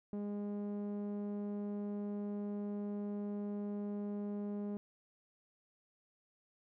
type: tone with low-pass filter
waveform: sawtooth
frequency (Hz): 205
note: G#3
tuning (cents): -22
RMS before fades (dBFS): -40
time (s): 0.13-4.77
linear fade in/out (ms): 0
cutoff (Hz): 480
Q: 0.74
effects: none